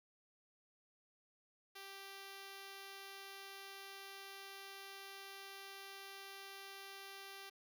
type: tone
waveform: 5% pulse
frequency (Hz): 392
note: G4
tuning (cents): 0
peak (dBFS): -39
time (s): 1.75-7.5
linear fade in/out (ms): 10
effects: none